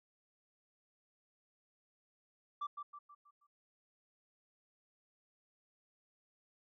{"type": "tone with echo", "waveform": "sine", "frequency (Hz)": 1168, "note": "D6", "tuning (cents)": -10, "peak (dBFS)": -34, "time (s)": [2.61, 2.67], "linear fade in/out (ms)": 10, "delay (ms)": 160, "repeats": 5, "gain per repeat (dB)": -7, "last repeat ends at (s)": 3.47, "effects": ["tanh soft clip ceiling -36 dBFS"]}